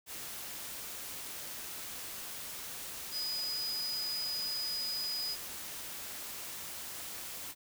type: tone in noise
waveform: sine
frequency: 4965 Hz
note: D#8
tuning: 5 cents flat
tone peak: -34 dBFS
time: 3.11-5.37 s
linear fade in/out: 50 ms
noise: white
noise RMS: -43 dBFS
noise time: 0.06-7.55 s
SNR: +6 dB
effects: none